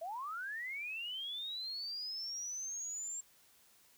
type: linear sweep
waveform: sine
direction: up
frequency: 626 to 7459 Hz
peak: -39 dBFS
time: 0.01-3.21 s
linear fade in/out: 10 ms
effects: white hiss -66 dBFS RMS until 3.97 s